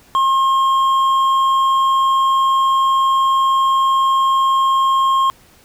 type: tone with hard clipping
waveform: triangle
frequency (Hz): 1071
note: C6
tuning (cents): +40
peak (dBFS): -13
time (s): 0.15-5.3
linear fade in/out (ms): 0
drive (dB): 8
effects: pink hiss -49 dBFS RMS until 5.64 s